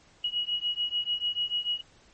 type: beating tone pair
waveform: sine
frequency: 2903 / 2909.8 Hz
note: F#7 / F#7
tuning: -34 / -30 cents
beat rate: 6.8 Hz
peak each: -30 / -30 dBFS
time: 0.24-1.81 s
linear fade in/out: 5 ms
effects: pink hiss -59 dBFS RMS until 2.13 s + MP3 32 kbps